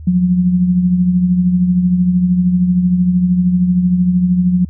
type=tone with tremolo; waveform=sine; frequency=180 Hz; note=F#3; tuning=47 cents flat; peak=-7 dBFS; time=0.07-4.65 s; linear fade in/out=5 ms; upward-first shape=triangle; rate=13 Hz; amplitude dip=55%; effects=added 78 Hz sine -28 dBFS peak until 4.69 s